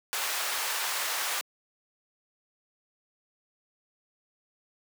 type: high-pass noise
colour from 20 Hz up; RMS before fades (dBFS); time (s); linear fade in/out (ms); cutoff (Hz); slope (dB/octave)
pink; -31; 0.13-1.41; 0; 860; 12
effects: high-pass 400 Hz 12 dB/octave